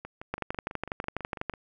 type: two click trains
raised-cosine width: 0.5 ms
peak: -24 / -15 dBFS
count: 10 / 15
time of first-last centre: 0.05-1.538 / 0.34-1.497 s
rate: 6.05 / 12.1 Hz
effects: none